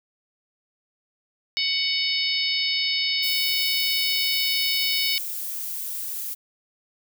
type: harmonic tone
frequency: 744 Hz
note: F#5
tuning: 9 cents sharp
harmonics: 3 / 4 / 5 / 6 / 7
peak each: -28 / -28 / -28 / -28 / -28 dBFS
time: 1.57-5.18 s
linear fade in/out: 0 ms
type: noise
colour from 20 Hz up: violet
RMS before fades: -31 dBFS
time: 3.22-6.35 s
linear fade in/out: 20 ms
effects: none